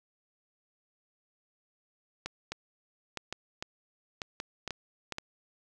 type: clicks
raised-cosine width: 0.2 ms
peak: -18 dBFS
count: 11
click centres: 2.26 / 2.52 / 3.173 / 3.326 / 3.625 / 4.218 / 4.401 / 4.677 / 4.707 / 5.123 / 5.184 s
effects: none